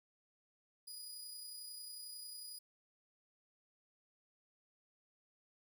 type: tone with amplitude modulation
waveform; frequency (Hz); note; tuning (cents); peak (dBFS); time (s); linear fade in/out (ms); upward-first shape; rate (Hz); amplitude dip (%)
20% pulse; 4920; D#8; -20; -40; 0.87-2.59; 10; sine; 31.1; 30
effects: none